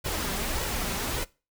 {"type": "noise with flanger", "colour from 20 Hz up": "pink", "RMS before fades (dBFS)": -30, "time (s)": [0.04, 1.25], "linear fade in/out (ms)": 20, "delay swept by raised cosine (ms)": [2, 5.2], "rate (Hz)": 1.7, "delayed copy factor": 0.5, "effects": ["noise-tail reverb RT60 0.3 s tail -21 dB re dry"]}